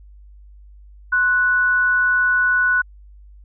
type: tone pair together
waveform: sine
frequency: 1058.9 / 1479 Hz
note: C6 / F#6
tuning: +20 / -1 cents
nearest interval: tritone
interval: 579 cents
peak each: -26 / -14 dBFS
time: 1.12-2.82 s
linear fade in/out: 10 ms
effects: added 50 Hz sine -41 dBFS peak until 3.44 s